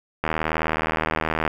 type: click train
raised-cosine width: 0.5 ms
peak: -7 dBFS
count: 99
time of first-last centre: 0.24-1.477 s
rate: 79.2 Hz
effects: 7-bit